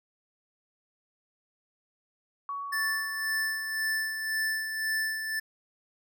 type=tone with exponential decay; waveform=sine; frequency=1124 Hz; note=C#6; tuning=24 cents sharp; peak=-31 dBFS; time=2.49-4.75 s; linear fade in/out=1 ms; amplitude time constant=490 ms
type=tone with tremolo; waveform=square; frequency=1760 Hz; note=A6; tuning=in tune; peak=-27 dBFS; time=2.72-5.4 s; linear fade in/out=10 ms; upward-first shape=sine; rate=1.9 Hz; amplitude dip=50%
effects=none